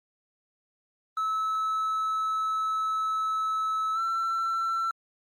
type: tone with pitch glide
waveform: triangle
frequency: 1300 to 1343.5 Hz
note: E6 to E6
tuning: -24 to +33 cents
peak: -23 dBFS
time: 1.17-4.91 s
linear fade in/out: 2 ms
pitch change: +57 cents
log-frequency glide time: 3.94-3.99 s
effects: tanh soft clip ceiling -19 dBFS + Opus 32 kbps